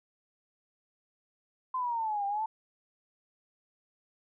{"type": "exponential two-way sweep", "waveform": "sine", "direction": "down then up", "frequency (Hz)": [1038, 791, 897], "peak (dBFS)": -29, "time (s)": [1.74, 2.46], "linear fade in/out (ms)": 5, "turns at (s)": 2.26, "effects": []}